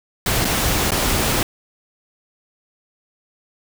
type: noise with dropouts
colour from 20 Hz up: pink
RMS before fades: -19 dBFS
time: 0.26-1.43 s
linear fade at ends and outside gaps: 2 ms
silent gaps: 0.447-0.451 / 0.907-0.918 s
effects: none